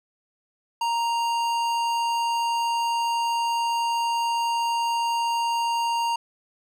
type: tone with tanh clipping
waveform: sine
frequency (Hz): 932.3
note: A#5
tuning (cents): 0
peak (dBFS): -24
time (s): 0.81-6.16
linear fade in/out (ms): 5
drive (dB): 17
effects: none